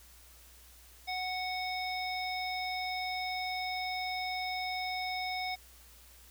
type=harmonic tone; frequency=740 Hz; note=F#5; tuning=in tune; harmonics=1 / 3 / 5 / 7; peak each=-36 / -38 / -43 / -42 dBFS; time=1.07-5.56 s; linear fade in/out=20 ms; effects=added 60 Hz sine -58 dBFS peak until 6.3 s + white hiss -58 dBFS RMS until 6.3 s